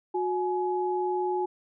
sine tone pair together, 364.2 / 844 Hz, F#4 / G#5, -27 / +28 cents, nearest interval octave + minor third, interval 1455 cents, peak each -27 / -29 dBFS, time 0.14-1.46 s, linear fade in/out 10 ms, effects none

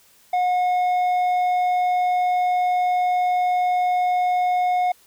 square tone with low-pass filter, 724 Hz, F#5, 38 cents flat, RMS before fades -20 dBFS, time 0.33-4.92 s, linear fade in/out 5 ms, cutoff 1700 Hz, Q 0.51, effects white hiss -55 dBFS RMS until 5.06 s

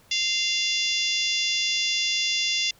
harmonic tone, 694 Hz, F5, 11 cents flat, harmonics 3 / 4 / 5 / 6 / 7 / 8 / 9 / 10, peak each -32 / -28 / -27 / -37 / -29 / -32 / -35 / -38 dBFS, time 0.11-2.71 s, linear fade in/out 5 ms, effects pink hiss -57 dBFS RMS until 2.79 s

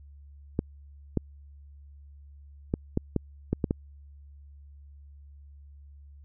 clicks, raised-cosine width 3 ms, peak -12 dBFS, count 8, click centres 0.591 / 1.173 / 2.739 / 2.974 / 3.163 / 3.53 / 3.642 / 3.709 s, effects added 71 Hz sine -47 dBFS peak until 6.24 s

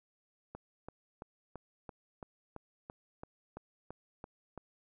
click train, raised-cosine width 1 ms, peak -30 dBFS, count 13, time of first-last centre 0.55-4.577 s, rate 2.98 Hz, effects none

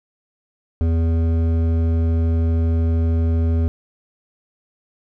triangle tone with hard clipping, 82.4 Hz, E2, in tune, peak -17 dBFS, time 0.81-3.68 s, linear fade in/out 0 ms, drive 15 dB, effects none

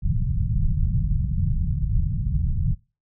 pink low-pass noise, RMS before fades -22 dBFS, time 0.02-2.75 s, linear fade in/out 20 ms, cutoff 170 Hz, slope 48 dB/octave, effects noise-tail reverb RT60 0.3 s tail -22 dB re dry

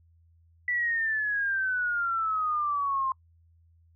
sine exponential sweep, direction down, 1975.5 to 1049 Hz, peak -25 dBFS, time 0.68-3.12 s, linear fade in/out 2 ms, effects noise-tail reverb RT60 0.1 s tail -26 dB re dry + added 83 Hz sine -58 dBFS peak until 3.95 s

